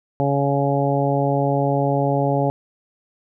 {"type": "harmonic tone", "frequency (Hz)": 140, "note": "C#3", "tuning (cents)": 18, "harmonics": [1, 2, 3, 4, 5, 6], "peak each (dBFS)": [-21, -24, -25, -23, -25, -26], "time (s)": [0.2, 2.5], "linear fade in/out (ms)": 0, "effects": []}